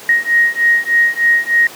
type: beating tone pair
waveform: sine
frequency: 1874 / 1877.3 Hz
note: A#6 / A#6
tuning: +9 / +12 cents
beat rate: 3.3 Hz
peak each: -13 dBFS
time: 0.09-1.67 s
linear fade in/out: 2 ms
effects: pink hiss -33 dBFS RMS until 1.75 s + high-pass 300 Hz 12 dB/octave